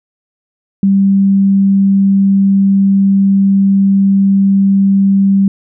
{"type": "tone", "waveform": "sine", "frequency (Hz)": 196, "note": "G3", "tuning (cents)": 0, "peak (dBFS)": -6, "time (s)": [0.83, 5.48], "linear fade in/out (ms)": 2, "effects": []}